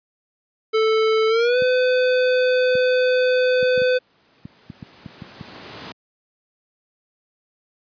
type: tone with pitch glide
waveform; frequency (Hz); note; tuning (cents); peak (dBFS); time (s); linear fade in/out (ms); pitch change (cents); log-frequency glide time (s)
square; 440 to 505.4; A4 to B4; 0 to +40; -16; 0.73-3.99; 20; +240; 1.28-1.59
type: clicks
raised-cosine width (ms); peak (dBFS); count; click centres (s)
5; -17; 11; 1.621 / 2.753 / 3.628 / 3.777 / 3.818 / 4.454 / 4.701 / 4.827 / 5.061 / 5.221 / 5.411
type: noise with exponential growth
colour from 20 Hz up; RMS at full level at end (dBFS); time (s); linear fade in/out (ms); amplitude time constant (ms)
pink; -33; 3.2-5.92; 2; 590
effects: high-pass 150 Hz 12 dB/octave + resampled to 11025 Hz